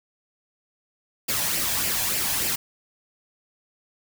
white noise with flanger, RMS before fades -25 dBFS, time 1.28-2.56 s, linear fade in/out 10 ms, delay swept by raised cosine 0.39 to 1.23 ms, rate 3.4 Hz, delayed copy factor +0.5, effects none

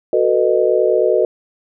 sine chord, B dominant seventh, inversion second, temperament just, 370.4 / 444.5 / 493.9 / 617.4 Hz, F#4 / A4 / B4 / D#5, +2 / +18 / 0 / -14 cents, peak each -17 dBFS, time 0.13-1.25 s, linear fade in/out 2 ms, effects none

